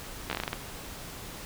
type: slowing click train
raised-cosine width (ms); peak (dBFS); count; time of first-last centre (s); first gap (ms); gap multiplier
0.3; -14; 9; 0.3-0.531; 13; 1.22
effects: pink hiss -42 dBFS RMS until 1.45 s